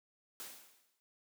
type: noise with exponential decay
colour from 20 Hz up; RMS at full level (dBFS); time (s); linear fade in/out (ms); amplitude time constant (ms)
white; -44; 0.4-1; 0; 130
effects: high-pass 200 Hz 12 dB/octave